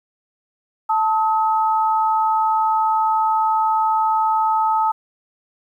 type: tone pair together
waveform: sine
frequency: 880 / 1274.3 Hz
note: A5 / D#6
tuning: 0 / +41 cents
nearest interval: tritone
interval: 641 cents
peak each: -16 / -21 dBFS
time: 0.89-4.92 s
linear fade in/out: 10 ms
effects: 9-bit